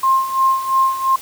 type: tone with tremolo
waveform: sine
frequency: 1061 Hz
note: C6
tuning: 24 cents sharp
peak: -10 dBFS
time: 0.03-1.16 s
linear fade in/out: 5 ms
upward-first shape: sine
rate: 2.9 Hz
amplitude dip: 75%
effects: white hiss -36 dBFS RMS until 1.21 s